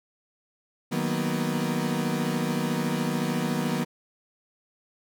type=chord; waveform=35% pulse; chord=B major seventh; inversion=first; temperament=equal; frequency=155.56 / 185 / 233.1 / 246.9 Hz; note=D#3 / F#3 / A#3 / B3; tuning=0 / 0 / 0 / 0 cents; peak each=-29 dBFS; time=0.91-3.85 s; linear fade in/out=20 ms; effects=none